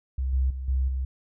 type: tone with level steps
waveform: sine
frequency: 65.41 Hz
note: C2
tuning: in tune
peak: -24 / -20 / -30 / -21 / -25 dBFS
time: 0.18-1.05 s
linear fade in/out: 5 ms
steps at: 0.33 / 0.5 / 0.68 / 0.88 s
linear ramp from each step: 5 ms
effects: none